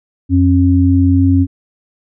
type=tone pair together; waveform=sine; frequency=90.45 / 270.9 Hz; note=F#2 / C#4; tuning=-39 / -40 cents; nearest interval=octave + perfect fifth; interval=1899 cents; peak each=-10 dBFS; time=0.29-1.47 s; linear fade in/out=50 ms; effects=none